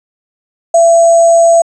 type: tone with sample-and-hold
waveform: sine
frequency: 672 Hz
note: E5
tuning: 33 cents sharp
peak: -3 dBFS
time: 0.74-1.62 s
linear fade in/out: 5 ms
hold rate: 7350 Hz
effects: resampled to 24000 Hz